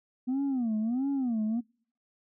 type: tone with vibrato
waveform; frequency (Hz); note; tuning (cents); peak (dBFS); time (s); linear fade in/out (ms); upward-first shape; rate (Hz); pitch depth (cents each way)
sine; 245; B3; -14; -24; 0.27-1.61; 20; sine; 1.5; 230
effects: noise-tail reverb RT60 0.5 s tail -26 dB re dry + tanh soft clip ceiling -25 dBFS